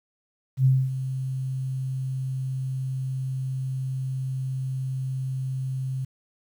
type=tone with ADSR envelope; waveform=sine; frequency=131.5 Hz; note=C3; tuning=9 cents sharp; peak=-14 dBFS; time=0.57-6.05 s; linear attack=82 ms; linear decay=240 ms; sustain=-12 dB; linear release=7 ms; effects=9-bit